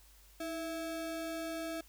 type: ring-modulated tone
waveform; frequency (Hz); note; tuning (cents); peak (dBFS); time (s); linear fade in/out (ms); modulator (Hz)
square; 491.4; B4; -9; -35; 0.4-1.81; 5; 172
effects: added 50 Hz sine -60 dBFS peak until 1.88 s + white hiss -63 dBFS RMS until 1.88 s